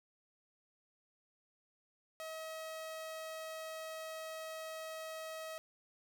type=tone; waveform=sawtooth; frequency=638 Hz; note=D#5; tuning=43 cents sharp; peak=-39 dBFS; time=2.2-5.58 s; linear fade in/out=0 ms; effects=none